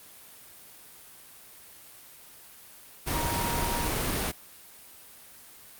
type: tone in noise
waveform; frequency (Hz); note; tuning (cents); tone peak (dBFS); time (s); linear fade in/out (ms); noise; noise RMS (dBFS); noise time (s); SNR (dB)
sine; 942; A#5; +18; -32; 3.13-3.89; 20; pink; -29; 3.06-4.32; -6
effects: white hiss -50 dBFS RMS until 5.79 s + Opus 32 kbps